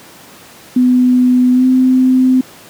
sine tone with pitch glide, 250.6 to 257.3 Hz, B3 to C4, +25 to -29 cents, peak -6 dBFS, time 0.76-2.41 s, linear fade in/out 5 ms, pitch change +46 cents, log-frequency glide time 1.53-1.65 s, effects pink hiss -38 dBFS RMS until 2.69 s + high-pass 150 Hz 12 dB/octave

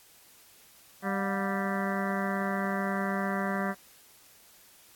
harmonic tone with a mistuned harmonic, 196 Hz, G3, in tune, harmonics 1 / 2 / 3 / 4 / 5 / 6 / 7 / 8 / 9 / 10, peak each -31 / -38 / -37 / -37 / -40 / -38 / -42 / -39 / -40 / -41 dBFS, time 1.02-3.75 s, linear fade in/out 50 ms, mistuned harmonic 4, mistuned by -130 cents, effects white hiss -57 dBFS RMS until 4.95 s + AAC 64 kbps

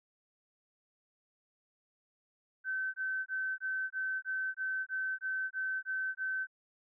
sine tone bursts, 1535 Hz, G6, 37 cents flat, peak -32 dBFS, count 12, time 2.64-6.471 s, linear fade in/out 50 ms, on 300 ms, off 21 ms, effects none

